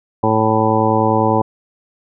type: harmonic tone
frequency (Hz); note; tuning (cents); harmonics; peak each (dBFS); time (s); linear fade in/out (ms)
110; A2; 0; 1 / 2 / 3 / 4 / 5 / 7 / 8 / 9; -20 / -20 / -20 / -20 / -20 / -20 / -20 / -20; 0.23-1.42; 5
effects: none